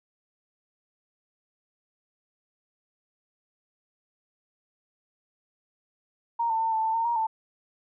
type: tone with pitch steps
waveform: sine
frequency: 932 / 894 / 902 / 883 / 889 / 912 / 942 / 887 Hz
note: A#5 / A5 / A5 / A5 / A5 / A#5 / A#5 / A5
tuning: -1 / +27 / +43 / +6 / +18 / -38 / +18 / +14 cents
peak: -23 dBFS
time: 6.39-7.27 s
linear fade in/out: 10 ms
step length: 110 ms
effects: none